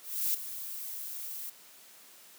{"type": "noise with ADSR envelope", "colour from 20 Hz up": "violet", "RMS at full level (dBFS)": -28, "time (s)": [0.02, 1.5], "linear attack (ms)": 320, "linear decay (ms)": 10, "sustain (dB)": -12, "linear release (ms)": 6, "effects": ["white hiss -55 dBFS RMS until 2.38 s", "high-pass 200 Hz 12 dB/octave"]}